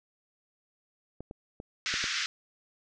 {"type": "clicks", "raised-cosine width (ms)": 2, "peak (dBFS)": -27, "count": 5, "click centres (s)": [1.206, 1.311, 1.601, 1.94, 2.041]}
{"type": "band-pass noise", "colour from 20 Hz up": "pink", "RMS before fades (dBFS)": -32, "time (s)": [1.86, 2.26], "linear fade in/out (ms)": 0, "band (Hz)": [1400, 6400], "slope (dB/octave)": 48}
{"effects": []}